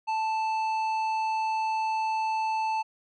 sine tone with tanh clipping, 880 Hz, A5, in tune, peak -27 dBFS, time 0.07-2.83 s, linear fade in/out 20 ms, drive 10 dB, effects none

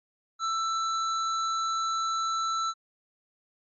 square tone, 1328 Hz, E6, 12 cents sharp, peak -27 dBFS, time 0.39-2.74 s, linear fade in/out 50 ms, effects MP3 32 kbps

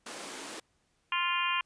pink high-pass noise, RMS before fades -42 dBFS, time 0.06-0.6 s, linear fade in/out 5 ms, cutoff 250 Hz, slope 24 dB/octave
harmonic tone, 349.2 Hz, F4, in tune, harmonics 3 / 4 / 5 / 6 / 7 / 8 / 9, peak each -31 / -38 / -38 / -41 / -34 / -34 / -39 dBFS, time 1.12-1.61 s, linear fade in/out 2 ms
effects pink hiss -73 dBFS RMS until 1.65 s + resampled to 22050 Hz

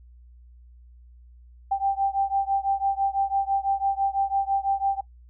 sine beating tone pair, 784 / 790 Hz, G5 / G5, 0 / +13 cents, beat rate 6 Hz, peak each -24 / -25 dBFS, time 1.71-5.01 s, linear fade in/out 10 ms, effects noise-tail reverb RT60 0.1 s tail -20 dB re dry + added 60 Hz sine -47 dBFS peak until 5.29 s

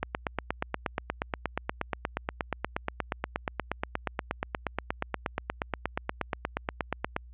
click train, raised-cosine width 0.5 ms, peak -13 dBFS, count 61, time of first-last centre 0.03-7.164 s, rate 8.41 Hz, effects added 60 Hz sine -46 dBFS peak until 7.33 s + resampled to 8000 Hz

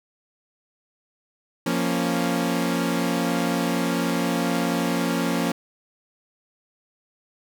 sawtooth chord, Bb minor, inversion second, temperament equal, 174.61 / 233.1 / 277.2 Hz, F3 / Bb3 / Db4, 0 / 0 / 0 cents, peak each -22 dBFS, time 1.66-5.52 s, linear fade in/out 5 ms, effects none

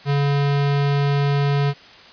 square tone, 142 Hz, C#3, 42 cents sharp, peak -17 dBFS, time 0.05-1.74 s, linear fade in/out 50 ms, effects white hiss -44 dBFS RMS until 2.12 s + resampled to 11025 Hz

